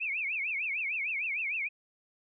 sine tone with vibrato, 2407 Hz, D7, 42 cents sharp, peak -30 dBFS, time 0-1.69 s, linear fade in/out 20 ms, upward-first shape triangle, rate 6.6 Hz, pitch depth 230 cents each way, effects none

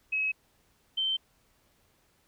sine tone pair in turn, 2562 / 3107 Hz, E7 / G7, -50 / -16 cents, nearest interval minor third, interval 334 cents, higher second, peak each -26 dBFS, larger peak neither, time 0.12-0.32 / 0.97-1.17 s, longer neither, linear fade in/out 10 ms, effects pink hiss -68 dBFS RMS until 2.27 s

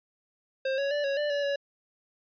square tone with pitch steps, 531 / 557 / 584 / 554 / 590 / 573 / 564 Hz, C5 / C#5 / D5 / C#5 / D5 / D5 / C#5, +25 / +8 / -10 / -1 / +8 / -43 / +30 cents, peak -27 dBFS, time 0.65-1.56 s, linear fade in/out 5 ms, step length 130 ms, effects resampled to 11025 Hz

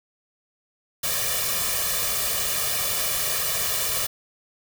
white noise with comb filter, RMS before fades -25 dBFS, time 1.03-4.07 s, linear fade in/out 10 ms, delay 1.7 ms, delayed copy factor +0.9, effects none

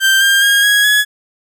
30% pulse tone with pitch steps, 1568 / 1597.3 / 1627.1 / 1657.4 / 1688.3 Hz, G6 / G6 / G#6 / G#6 / G#6, 0 / +32 / -36 / -4 / +28 cents, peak -6 dBFS, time 0-1.05 s, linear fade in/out 50 ms, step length 210 ms, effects none

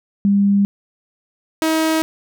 sine / sawtooth tone pair in turn, 200.3 / 318.7 Hz, G3 / D#4, +38 / +42 cents, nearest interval minor sixth, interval 804 cents, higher second, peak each -11 dBFS, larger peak neither, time 0.25-0.65 / 1.62-2.02 s, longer neither, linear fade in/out 0 ms, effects none

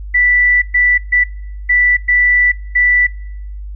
sine tone bursts at uneven times, 1971 Hz, B6, 4 cents flat, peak -8 dBFS, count 6, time 0.14-0.62 / 0.74-0.98 / 1.12-1.24 / 1.69-1.97 / 2.08-2.52 / 2.75-3.07 s, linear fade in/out 10 ms, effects noise-tail reverb RT60 0.8 s tail -24 dB re dry + added 50 Hz sine -24 dBFS peak until 3.75 s

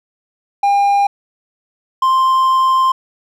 triangle tone pair in turn, 804 / 1048 Hz, G5 / C6, +44 / +2 cents, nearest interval perfect fourth, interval 458 cents, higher second, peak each -8 dBFS, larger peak neither, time 0.63-1.07 / 2.02-2.92 s, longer second, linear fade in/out 5 ms, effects none

